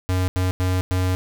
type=tone bursts at uneven times; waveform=square; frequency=92.1 Hz; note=F#2; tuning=7 cents flat; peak=-19 dBFS; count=4; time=0.09-0.28 / 0.36-0.51 / 0.6-0.81 / 0.91-1.15 s; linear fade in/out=0 ms; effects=none